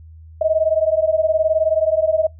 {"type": "beating tone pair", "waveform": "sine", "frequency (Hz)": [624, 643], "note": ["D#5", "E5"], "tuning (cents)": [5, -43], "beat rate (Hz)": 19, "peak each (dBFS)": -17, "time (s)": [0.41, 2.27], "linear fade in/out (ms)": 5, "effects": ["noise-tail reverb RT60 0.2 s tail -24 dB re dry", "added 80 Hz sine -38 dBFS peak until 2.39 s"]}